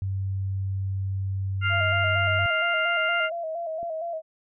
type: tone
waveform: sine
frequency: 96.5 Hz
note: G2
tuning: 27 cents flat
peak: -25 dBFS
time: 0.02-2.46 s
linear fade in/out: 0 ms
type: harmonic tone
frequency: 698.5 Hz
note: F5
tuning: in tune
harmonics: 2 / 3 / 4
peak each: -24 / -28 / -30 dBFS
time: 1.61-3.3 s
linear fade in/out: 50 ms
type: tone with vibrato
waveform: sine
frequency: 659.3 Hz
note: E5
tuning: in tune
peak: -28 dBFS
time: 1.69-4.22 s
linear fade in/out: 50 ms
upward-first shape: square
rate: 4.3 Hz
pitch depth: 59 cents each way
type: click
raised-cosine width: 2 ms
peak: -31 dBFS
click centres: 3.83 s
effects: none